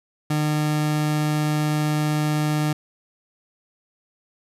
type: tone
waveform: 30% pulse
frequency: 151.3 Hz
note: D#3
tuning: 48 cents flat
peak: -17 dBFS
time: 0.3-2.73 s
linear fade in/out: 5 ms
effects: resampled to 32000 Hz